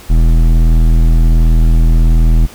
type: tone with hard clipping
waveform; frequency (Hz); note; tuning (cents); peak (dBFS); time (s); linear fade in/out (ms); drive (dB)
sine; 40.67; E1; -23; -7; 0.09-2.47; 20; 12
effects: pink hiss -36 dBFS RMS until 2.54 s